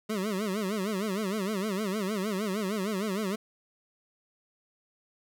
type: tone with vibrato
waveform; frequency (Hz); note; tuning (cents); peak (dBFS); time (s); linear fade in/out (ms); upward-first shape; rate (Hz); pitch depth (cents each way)
25% pulse; 202; G#3; -48; -25; 0.09-3.36; 10; sine; 6.5; 160
effects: none